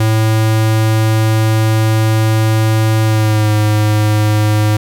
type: tone with pitch glide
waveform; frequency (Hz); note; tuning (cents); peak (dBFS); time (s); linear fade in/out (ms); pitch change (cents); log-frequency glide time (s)
square; 110 to 106.44; A2 to G#2; 0 to +43; -10; 0-4.77; 5; -57; 3.03-3.52
effects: 7-bit